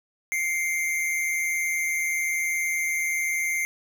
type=tone pair together; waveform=square; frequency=2103 / 2264 Hz; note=C7 / C#7; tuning=+8 / +36 cents; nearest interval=minor second; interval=128 cents; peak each=-25 / -34 dBFS; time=0.32-3.65 s; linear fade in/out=0 ms; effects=none